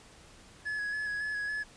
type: tone with vibrato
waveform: triangle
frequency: 1691 Hz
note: G#6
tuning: 31 cents sharp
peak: -30 dBFS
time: 0.65-1.64 s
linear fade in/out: 20 ms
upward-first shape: square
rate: 3.6 Hz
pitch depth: 20 cents each way
effects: pink hiss -55 dBFS RMS until 1.76 s + resampled to 22050 Hz